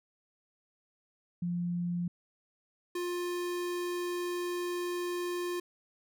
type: tone pair in turn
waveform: sine / square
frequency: 174.61 / 353 Hz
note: F3 / F4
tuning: 0 / +19 cents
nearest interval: octave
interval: 1219 cents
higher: second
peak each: -30 / -33 dBFS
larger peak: first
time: 1.42-2.08 / 2.95-5.6 s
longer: second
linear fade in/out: 5 ms
effects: none